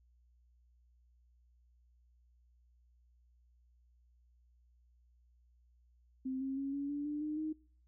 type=tone with pitch steps; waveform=sine; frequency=261.6 / 268.2 / 274.9 / 281.8 / 288.9 / 296.2 / 303.6 / 311.3 Hz; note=C4 / C4 / C#4 / C#4 / D4 / D4 / D#4 / D#4; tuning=0 / +43 / -14 / +29 / -28 / +15 / -42 / +1 cents; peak=-35 dBFS; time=6.25-7.53 s; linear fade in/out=10 ms; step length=160 ms; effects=noise-tail reverb RT60 0.5 s tail -25 dB re dry + added 60 Hz sine -65 dBFS peak until 7.87 s